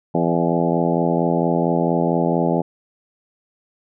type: harmonic tone with a mistuned harmonic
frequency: 84.4 Hz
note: E2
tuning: 41 cents sharp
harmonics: 2 / 3 / 4 / 5 / 6 / 7 / 8 / 9 / 10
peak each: -21 / -23 / -24 / -25 / -26 / -26 / -27 / -28 / -28 dBFS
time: 0.14-2.62 s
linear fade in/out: 10 ms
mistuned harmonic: 8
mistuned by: -22 cents
effects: none